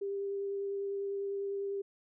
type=tone with vibrato; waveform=sine; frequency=397.5 Hz; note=G4; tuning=24 cents sharp; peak=-33 dBFS; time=0.01-1.82 s; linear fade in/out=10 ms; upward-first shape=sine; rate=10 Hz; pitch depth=10 cents each way; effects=none